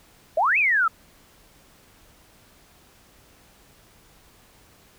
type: exponential two-way sweep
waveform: sine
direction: up then down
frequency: 587 to 2641 to 1266 Hz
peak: -17 dBFS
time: 0.37-0.88 s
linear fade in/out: 5 ms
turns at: 0.58 s
effects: pink hiss -55 dBFS RMS until 4.98 s